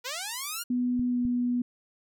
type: linear sweep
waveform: 5% pulse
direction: up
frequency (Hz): 466.2 to 1449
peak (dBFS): -21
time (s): 0.04-0.64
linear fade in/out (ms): 20
type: tone with pitch glide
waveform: sine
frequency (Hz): 246.9 to 244.6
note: B3 to B3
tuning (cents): 0 to -16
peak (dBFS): -24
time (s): 0.7-1.62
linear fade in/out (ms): 5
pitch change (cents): -16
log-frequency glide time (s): 1.08-1.19
type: clicks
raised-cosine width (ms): 5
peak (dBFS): -26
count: 2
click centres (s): 0.995 / 1.252
effects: none